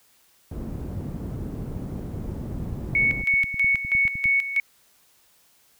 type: low-pass noise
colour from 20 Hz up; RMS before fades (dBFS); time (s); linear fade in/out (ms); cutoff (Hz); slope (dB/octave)
white; -32; 0.51-3.22; 5; 190; 12
type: click train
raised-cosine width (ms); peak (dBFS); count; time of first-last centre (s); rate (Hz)
5; -24; 20; 2.32-4.257; 9.81
type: tone with tremolo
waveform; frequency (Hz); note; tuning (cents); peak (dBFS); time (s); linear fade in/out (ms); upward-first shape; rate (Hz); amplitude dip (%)
sine; 2217; C#7; 0; -17; 2.95-4.6; 2; square; 3.1; 70
effects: white hiss -60 dBFS RMS until 5.79 s